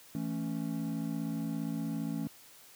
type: chord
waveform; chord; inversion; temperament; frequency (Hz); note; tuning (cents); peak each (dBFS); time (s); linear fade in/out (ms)
triangle; A major; second; equal; 164.81 / 220 / 277.2; E3 / A3 / C#4; 0 / 0 / 0; -35 / -35 / -35; 0.15-2.27; 0
effects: white hiss -56 dBFS RMS until 2.75 s + high-pass 80 Hz 12 dB/octave

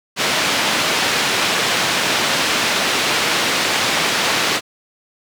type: band-pass noise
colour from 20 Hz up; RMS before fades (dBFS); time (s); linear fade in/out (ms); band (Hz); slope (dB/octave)
white; -18; 0.16-4.61; 50; 150 to 3900; 12
effects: none

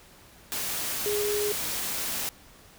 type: tone in noise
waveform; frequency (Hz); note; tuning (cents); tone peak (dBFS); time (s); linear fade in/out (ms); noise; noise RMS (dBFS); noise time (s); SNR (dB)
sine; 414.8; G#4; -2; -26; 1.06-1.52; 0; white; -31; 0.52-2.29; +2
effects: pink hiss -53 dBFS RMS until 2.78 s

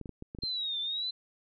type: clicks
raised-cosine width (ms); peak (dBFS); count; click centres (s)
3; -28; 7; 0.013 / 0.058 / 0.093 / 0.224 / 0.349 / 0.387 / 0.436
type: linear two-way sweep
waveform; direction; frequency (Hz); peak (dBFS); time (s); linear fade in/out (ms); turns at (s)
sine; down then up; 4186 to 3520 to 4084; -31; 0.42-1.11; 10; 0.8
effects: none

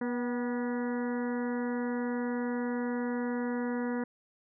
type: harmonic tone with a mistuned harmonic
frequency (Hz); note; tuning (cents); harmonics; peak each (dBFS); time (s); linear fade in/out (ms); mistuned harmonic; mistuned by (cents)
242.7; B3; -30; 1 / 2 / 3 / 4 / 5 / 6 / 7 / 8; -31 / -36 / -46 / -43 / -50 / -46 / -47 / -48; 0.01-4.04; 5; 3; +54
effects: none

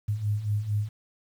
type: beating tone pair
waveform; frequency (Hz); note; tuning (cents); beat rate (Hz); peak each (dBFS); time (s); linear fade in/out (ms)
sine; 101.5 / 105.9; G#2 / G#2; -39 / +34; 4.4; -31 / -26; 0.08-0.89; 10
effects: 9-bit

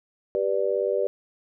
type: chord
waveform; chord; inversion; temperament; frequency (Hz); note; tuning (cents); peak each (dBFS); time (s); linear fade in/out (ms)
sine; G major; none; just; 392 / 490 / 588; G4 / B4 / D5; 0 / -14 / +2; -26; 0.35-1.07; 0
effects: none

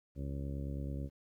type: harmonic tone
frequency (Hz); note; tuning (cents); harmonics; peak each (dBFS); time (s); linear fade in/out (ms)
69.3; C#2; 0; 1 / 2 / 3 / 4 / 5 / 6 / 7 / 8; -39 / -41 / -47 / -46 / -53 / -56 / -56 / -53; 0.15-1.1; 50
effects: 12-bit

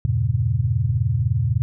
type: chord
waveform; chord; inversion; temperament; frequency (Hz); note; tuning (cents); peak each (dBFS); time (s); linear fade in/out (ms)
sine; E diminished seventh; none; just; 82.41 / 98.89 / 118.67 / 142.4; E2 / G2 / Bb2 / Db3; 0 / +16 / +31 / +47; -26 / -23 / -20 / -26; 0.05-1.62; 0
effects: none

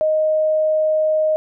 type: tone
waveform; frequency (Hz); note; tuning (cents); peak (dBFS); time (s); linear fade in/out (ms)
sine; 622.3; D#5; 0; -14; 0.01-1.36; 0
effects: none

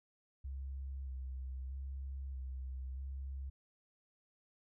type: tone with vibrato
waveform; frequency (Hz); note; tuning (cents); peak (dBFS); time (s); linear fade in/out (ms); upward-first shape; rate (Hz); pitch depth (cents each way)
sine; 66.2; C2; +21; -40; 0.44-3.5; 10; square; 0.79; 30
effects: none

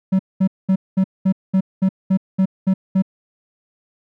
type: tone bursts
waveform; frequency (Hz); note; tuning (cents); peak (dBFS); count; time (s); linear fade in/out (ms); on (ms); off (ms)
triangle; 190; F#3; +46; -10; 11; 0.12-3.023; 10; 73; 210
effects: none

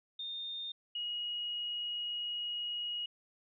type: tone pair in turn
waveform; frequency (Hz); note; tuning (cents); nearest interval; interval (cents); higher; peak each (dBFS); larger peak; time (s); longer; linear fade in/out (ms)
sine; 3645 / 2893; A#7 / F#7; -40 / -40; major third; 400; first; -38 / -35; second; 0.19-0.72 / 0.95-3.06; second; 5
effects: none

